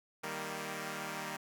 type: chord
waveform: 5% pulse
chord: Eb major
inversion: none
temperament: equal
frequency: 155.56 / 196 / 233.1 Hz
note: Eb3 / G3 / Bb3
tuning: 0 / 0 / 0 cents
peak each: -32 / -31 / -32 dBFS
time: 0.23-1.37 s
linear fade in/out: 10 ms
effects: none